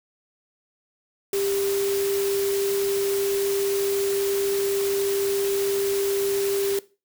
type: tone in noise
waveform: sine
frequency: 396.5 Hz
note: G4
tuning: 20 cents sharp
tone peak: -22 dBFS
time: 1.33-6.79 s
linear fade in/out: 2 ms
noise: white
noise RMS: -32 dBFS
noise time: 1.33-6.79 s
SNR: +7 dB
effects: noise-tail reverb RT60 0.3 s tail -18 dB re dry